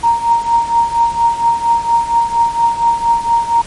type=tone with tremolo; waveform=sine; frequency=931 Hz; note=A#5; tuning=2 cents flat; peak=-6 dBFS; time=0.03-3.62 s; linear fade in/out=10 ms; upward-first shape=triangle; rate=4.3 Hz; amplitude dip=85%; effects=pink hiss -32 dBFS RMS until 3.66 s + MP3 48 kbps